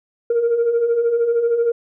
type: beating tone pair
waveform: sine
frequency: 457 / 470 Hz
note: A#4 / A#4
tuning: -34 / +14 cents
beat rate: 13 Hz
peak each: -22 / -14 dBFS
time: 0.3-1.72 s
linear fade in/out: 5 ms
effects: tanh soft clip ceiling -11 dBFS